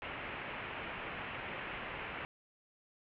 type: low-pass noise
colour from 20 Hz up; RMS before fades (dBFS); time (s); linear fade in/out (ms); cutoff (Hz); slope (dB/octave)
white; -43; 0.02-2.25; 0; 2800; 48
effects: none